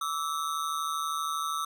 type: ring-modulated tone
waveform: square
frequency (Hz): 1234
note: D#6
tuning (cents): -15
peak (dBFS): -27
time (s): 0.01-1.65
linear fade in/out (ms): 5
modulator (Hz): 76.3
effects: none